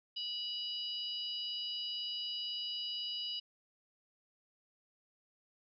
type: harmonic tone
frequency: 978 Hz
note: B5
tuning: 17 cents flat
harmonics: 3 / 4 / 5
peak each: -39 / -46 / -42 dBFS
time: 0.16-3.4 s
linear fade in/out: 10 ms
effects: none